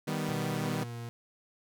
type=chord; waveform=sawtooth; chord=Eb augmented; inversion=none; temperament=equal; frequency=155.56 / 196 / 246.9 Hz; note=Eb3 / G3 / B3; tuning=0 / 0 / 0 cents; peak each=-30 / -32 / -33 dBFS; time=0.07-0.84 s; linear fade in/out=10 ms
type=tone with pitch glide; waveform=40% pulse; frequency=123.47 to 117.76 Hz; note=B2 to A#2; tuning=0 to +18 cents; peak=-37 dBFS; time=0.29-1.09 s; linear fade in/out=0 ms; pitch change=-82 cents; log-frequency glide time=0.49-0.97 s
effects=none